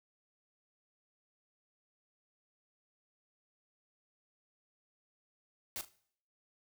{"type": "noise with echo", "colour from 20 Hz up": "white", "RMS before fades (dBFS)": -40, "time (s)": [5.76, 5.81], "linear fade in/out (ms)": 0, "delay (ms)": 38, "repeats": 2, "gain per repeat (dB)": -13, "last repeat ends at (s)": 5.886, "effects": ["noise-tail reverb RT60 0.6 s tail -19 dB re dry"]}